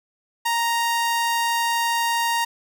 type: tone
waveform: sawtooth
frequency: 932.3 Hz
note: A#5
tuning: in tune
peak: -16 dBFS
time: 0.45-2.45 s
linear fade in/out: 10 ms
effects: none